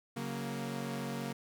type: chord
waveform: sawtooth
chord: F# major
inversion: second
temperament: equal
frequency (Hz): 138.59 / 185 / 233.1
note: C#3 / F#3 / A#3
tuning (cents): 0 / 0 / 0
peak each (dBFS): -37 / -39 / -35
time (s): 0.16-1.33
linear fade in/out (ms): 10
effects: 11-bit